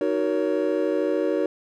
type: chord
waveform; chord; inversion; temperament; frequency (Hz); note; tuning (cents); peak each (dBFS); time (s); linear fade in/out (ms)
triangle; D# minor seventh; none; just; 311.1 / 373.4 / 466.7 / 560; D#4 / F#4 / A#4 / C#5; 0 / +16 / +2 / +18; -24; 0.01-1.46; 2
effects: tanh soft clip ceiling -10 dBFS